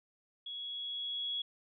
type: tone with level ramp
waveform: sine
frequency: 3345 Hz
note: G#7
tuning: 12 cents sharp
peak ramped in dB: -40 to -33 dBFS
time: 0.46-1.42 s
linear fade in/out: 5 ms
effects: none